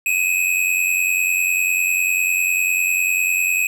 square tone pair together, 2489 / 2579 Hz, D#7 / E7, 0 / -39 cents, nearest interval minor second, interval 61 cents, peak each -20 dBFS, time 0.06-3.67 s, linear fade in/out 2 ms, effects none

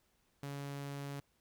sawtooth tone, 141 Hz, C#3, 30 cents sharp, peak -37 dBFS, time 0.43-1.2 s, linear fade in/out 2 ms, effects pink hiss -75 dBFS RMS until 1.4 s

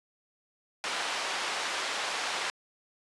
pink band-pass noise, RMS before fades -33 dBFS, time 0.84-2.5 s, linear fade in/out 0 ms, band 770 to 5400 Hz, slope 12 dB/octave, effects resampled to 24000 Hz

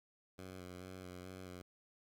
10% pulse tone with vibrato, 91.7 Hz, F#2, 15 cents flat, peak -40 dBFS, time 0.38-1.62 s, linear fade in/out 10 ms, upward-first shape square, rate 2.3 Hz, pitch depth 26 cents each way, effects 13-bit

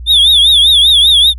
triangle tone with vibrato, 3518 Hz, A7, 1 cent flat, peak -3 dBFS, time 0.06-1.34 s, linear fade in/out 50 ms, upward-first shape triangle, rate 5.1 Hz, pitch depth 150 cents each way, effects added 60 Hz sine -23 dBFS peak until 1.38 s

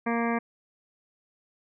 harmonic tone, 233.1 Hz, A#3, in tune, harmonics 1 / 2 / 3 / 4 / 5 / 7 / 8 / 9 / 10, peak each -27 / -32 / -33 / -35 / -35 / -37 / -41 / -38 / -41 dBFS, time 0.06-0.39 s, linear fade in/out 10 ms, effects none

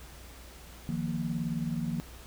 sine chord, Eb suspended second, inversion none, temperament equal, 155.56 / 174.61 / 233.1 Hz, Eb3 / F3 / Bb3, 0 / 0 / 0 cents, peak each -34 dBFS, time 0.89-2 s, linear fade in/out 0 ms, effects added 60 Hz sine -49 dBFS peak until 2.26 s + pink hiss -51 dBFS RMS until 2.26 s

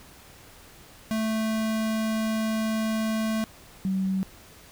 square / sine tone pair in turn, 220 / 190.4 Hz, A3 / F#3, 0 / +50 cents, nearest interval minor third, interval 250 cents, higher first, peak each -25 / -23 dBFS, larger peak second, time 1.11-3.44 / 3.85-4.23 s, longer first, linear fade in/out 0 ms, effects pink hiss -50 dBFS RMS until 4.71 s

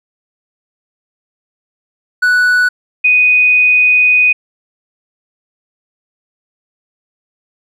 triangle / sine tone pair in turn, 1480 / 2489 Hz, F#6 / D#7, 0 / 0 cents, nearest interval major sixth, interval 900 cents, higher second, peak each -6 dBFS, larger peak neither, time 2.22-2.69 / 3.04-4.33 s, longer second, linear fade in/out 10 ms, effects none

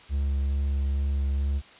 triangle tone with vibrato, 69.4 Hz, C#2, 3 cents sharp, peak -21 dBFS, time 0.09-1.62 s, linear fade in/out 50 ms, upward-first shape sine, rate 2.3 Hz, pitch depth 14 cents each way, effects white hiss -50 dBFS RMS until 1.79 s + resampled to 8000 Hz

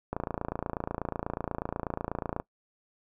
click train, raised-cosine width 1 ms, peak -17 dBFS, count 65, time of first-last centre 0.13-2.4 s, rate 28.2 Hz, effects noise-tail reverb RT60 0.1 s tail -22 dB re dry

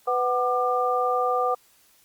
sine tone cluster, 498.4 / 745 / 1196 Hz, B4 / F#5 / D6, +16 / +12 / +31 cents, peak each -25 dBFS, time 0.07-1.55 s, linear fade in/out 10 ms, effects white hiss -59 dBFS RMS until 2.04 s + Opus 48 kbps

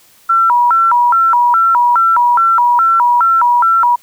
sine tone with vibrato, 1141 Hz, C#6, 50 cents sharp, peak -7 dBFS, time 0.29-3.96 s, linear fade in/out 10 ms, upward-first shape square, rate 2.4 Hz, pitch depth 290 cents each way, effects white hiss -47 dBFS RMS until 4.02 s

